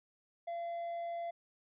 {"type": "tone", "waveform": "triangle", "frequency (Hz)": 683, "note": "F5", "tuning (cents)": -39, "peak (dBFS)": -35, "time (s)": [0.47, 1.31], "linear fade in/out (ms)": 10, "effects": ["resampled to 8000 Hz"]}